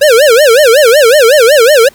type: tone with vibrato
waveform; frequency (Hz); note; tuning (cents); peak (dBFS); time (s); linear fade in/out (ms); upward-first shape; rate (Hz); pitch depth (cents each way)
square; 523.3; C5; 0; -3; 0.01-1.89; 10; sine; 5.4; 280
effects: pink hiss -41 dBFS RMS until 1.94 s